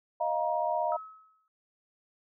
sine chord, Eb suspended second, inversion none, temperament equal with one note detuned, 622.3 / 698.5 / 945.3 Hz, Eb5 / F5 / Bb5, 0 / 0 / +24 cents, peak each -31 dBFS, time 0.2-0.97 s, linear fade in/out 10 ms
sine tone with exponential decay, 1286 Hz, E6, 43 cents flat, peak -34 dBFS, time 0.92-1.48 s, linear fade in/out 1 ms, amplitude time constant 120 ms
effects none

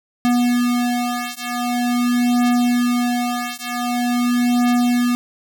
square beating tone pair, 243.2 / 243.65 Hz, B3 / B3, -26 / -23 cents, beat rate 0.45 Hz, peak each -20 dBFS, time 0.25-5.15 s, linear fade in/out 0 ms, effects none

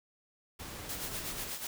pink noise, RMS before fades -44 dBFS, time 0.59-1.5 s, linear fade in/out 10 ms
white noise with tremolo, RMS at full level -38 dBFS, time 0.89-1.67 s, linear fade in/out 2 ms, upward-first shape sine, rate 8.2 Hz, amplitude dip 60%
effects none

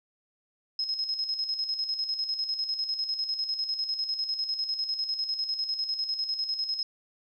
sine tone with tremolo, 5140 Hz, E8, 45 cents flat, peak -26 dBFS, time 0.79-6.83 s, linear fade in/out 2 ms, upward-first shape square, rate 10 Hz, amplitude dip 55%, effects none

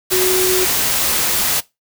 sine tone in noise, 370 Hz, F#4, in tune, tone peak -15 dBFS, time 0.11-0.66 s, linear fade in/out 20 ms, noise white, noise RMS -17 dBFS, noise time 0.1-1.61 s, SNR -1 dB, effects noise-tail reverb RT60 0.2 s tail -20 dB re dry

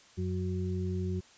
harmonic tone, 92 Hz, F#2, 9 cents flat, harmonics 1 / 2 / 4, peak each -32 / -35 / -38 dBFS, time 0.17-1.21 s, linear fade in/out 20 ms, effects white hiss -58 dBFS RMS until 1.37 s + resampled to 16000 Hz

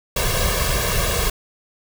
pink noise with comb filter, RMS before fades -20 dBFS, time 0.16-1.3 s, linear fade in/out 5 ms, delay 1.8 ms, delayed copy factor +0.85, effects none

